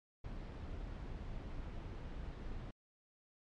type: noise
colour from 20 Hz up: brown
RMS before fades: -45 dBFS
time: 0.24-2.71 s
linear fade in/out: 5 ms
effects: low-pass 4000 Hz 12 dB/octave + MP3 64 kbps